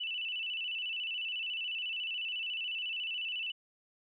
sine tone with vibrato, 2814 Hz, F7, 12 cents sharp, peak -34 dBFS, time 0-3.52 s, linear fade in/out 10 ms, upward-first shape square, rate 14 Hz, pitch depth 89 cents each way, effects none

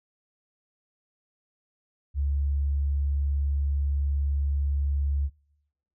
sine tone, 70.6 Hz, C#2, 32 cents sharp, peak -23 dBFS, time 2.14-5.3 s, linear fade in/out 50 ms, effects noise-tail reverb RT60 0.9 s tail -23 dB re dry

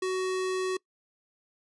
square tone, 373.2 Hz, F#4, 15 cents sharp, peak -28 dBFS, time 0.02-0.77 s, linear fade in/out 5 ms, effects noise-tail reverb RT60 0.1 s tail -23 dB re dry + resampled to 22050 Hz

